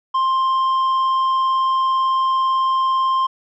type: tone with tanh clipping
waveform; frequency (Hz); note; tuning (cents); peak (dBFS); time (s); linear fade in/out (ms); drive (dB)
sine; 1053; C6; +11; -16; 0.14-3.27; 10; 5
effects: none